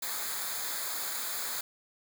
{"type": "noise with comb filter", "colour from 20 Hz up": "white", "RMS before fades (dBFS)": -35, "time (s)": [0.02, 1.61], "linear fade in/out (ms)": 5, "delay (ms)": 0.35, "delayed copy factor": -0.75, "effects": []}